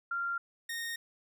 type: tone pair in turn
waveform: sine / sawtooth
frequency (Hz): 1387 / 1851.4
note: F6 / A#6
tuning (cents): -12 / -12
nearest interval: perfect fourth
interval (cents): 500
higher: second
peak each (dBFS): -31 / -32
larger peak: first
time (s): 0.11-0.38 / 0.69-0.96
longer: neither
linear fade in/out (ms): 5
effects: none